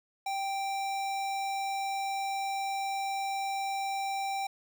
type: tone with notch filter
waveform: square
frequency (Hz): 784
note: G5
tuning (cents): 0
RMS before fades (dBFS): -33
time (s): 0.26-4.47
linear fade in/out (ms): 5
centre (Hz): 12000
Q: 1.9
effects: 10-bit